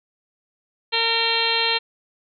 harmonic tone with a mistuned harmonic, 457.7 Hz, A#4, 32 cents flat, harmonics 1 / 2 / 3 / 4 / 5 / 6 / 7 / 8 / 9, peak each -29 / -27 / -33 / -29 / -28 / -26 / -25 / -29 / -24 dBFS, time 0.92-1.79 s, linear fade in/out 20 ms, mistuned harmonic 5, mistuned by +17 cents, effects none

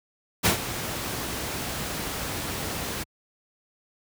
pink noise with ADSR envelope, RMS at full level -18 dBFS, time 0.43-3.04 s, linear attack 28 ms, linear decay 110 ms, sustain -13 dB, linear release 14 ms, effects high-pass 60 Hz 12 dB/octave

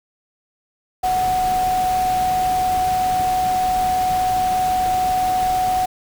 sine tone in noise, 740 Hz, F#5, in tune, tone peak -16 dBFS, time 1.03-5.86 s, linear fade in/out 10 ms, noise pink, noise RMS -30 dBFS, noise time 1.03-5.86 s, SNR +11 dB, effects none

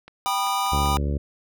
click train, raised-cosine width 0.3 ms, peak -26 dBFS, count 5, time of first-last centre 0.08-0.858 s, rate 5.14 Hz
square chord, G augmented, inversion none, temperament just, 784 / 980 / 1225 Hz, G5 / B5 / D#6, 0 / -14 / -27 cents, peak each -27 dBFS, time 0.26-0.97 s, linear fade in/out 0 ms
harmonic tone, 71.5 Hz, D2, 46 cents flat, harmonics 1 / 2 / 3 / 4 / 5 / 6 / 7 / 8, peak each -23 / -29 / -33 / -35 / -37 / -39 / -40 / -41 dBFS, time 0.72-1.18 s, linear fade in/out 5 ms
effects none

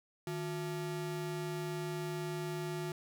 square ring-modulated tone, 257.3 Hz, C4, 29 cents flat, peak -34 dBFS, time 0.27-2.92 s, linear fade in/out 2 ms, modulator 102 Hz, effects none

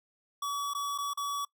square tone with dropouts, 1138 Hz, C#6, 45 cents sharp, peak -32 dBFS, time 0.42-1.45 s, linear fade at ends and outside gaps 5 ms, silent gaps 0.736-0.748 / 0.979-0.984 / 1.135-1.173 s, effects noise-tail reverb RT60 0.1 s tail -23 dB re dry

